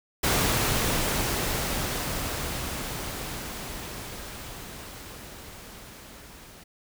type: noise with level ramp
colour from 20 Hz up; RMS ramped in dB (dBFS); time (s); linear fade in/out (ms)
pink; -23 to -48; 0.23-6.64; 10
effects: none